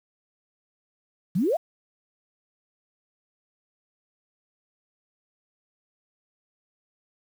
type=exponential sweep; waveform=sine; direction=up; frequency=155.56 to 739 Hz; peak=-20 dBFS; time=1.35-1.57 s; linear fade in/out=10 ms; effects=8-bit